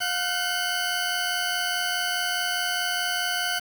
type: tone pair together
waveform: 20% pulse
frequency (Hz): 713 / 1510.8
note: F5 / F#6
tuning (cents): +36 / +36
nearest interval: octave + minor second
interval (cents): 1300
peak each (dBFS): -24 / -21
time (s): 0-3.6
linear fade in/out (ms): 20
effects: 7-bit